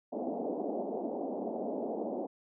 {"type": "band-pass noise", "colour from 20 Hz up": "pink", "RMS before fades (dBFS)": -36, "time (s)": [0.12, 2.27], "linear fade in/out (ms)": 10, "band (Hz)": [220, 770], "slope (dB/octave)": 48, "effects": []}